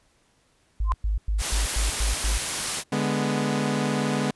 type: tone bursts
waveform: sine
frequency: 51.91 Hz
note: G#1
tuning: in tune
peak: -21 dBFS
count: 7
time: 0.8-2.38 s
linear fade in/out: 5 ms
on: 140 ms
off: 100 ms
type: tone with exponential growth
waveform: sine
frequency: 1042 Hz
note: C6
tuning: 7 cents flat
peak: -18 dBFS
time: 0.84-0.92 s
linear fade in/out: 0 ms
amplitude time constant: 17 ms
type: noise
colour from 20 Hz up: white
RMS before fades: -27 dBFS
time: 1.38-2.84 s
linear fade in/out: 50 ms
type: chord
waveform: sawtooth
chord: G# diminished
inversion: second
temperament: equal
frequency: 146.83 / 207.7 / 246.9 Hz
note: D3 / G#3 / B3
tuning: 0 / 0 / 0 cents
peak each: -24 / -23 / -23 dBFS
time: 2.92-4.31 s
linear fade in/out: 5 ms
effects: pink hiss -64 dBFS RMS until 4.35 s + resampled to 24000 Hz